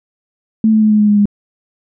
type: tone with pitch steps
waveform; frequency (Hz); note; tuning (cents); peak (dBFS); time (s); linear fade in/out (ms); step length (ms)
sine; 220 / 217.3 / 214.7 / 212.1 / 209.6 / 207.1 / 204.6; A3 / A3 / A3 / G#3 / G#3 / G#3 / G#3; 0 / -21 / -42 / +37 / +16 / -5 / -26; -7; 0.64-1.256; 2; 88
effects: none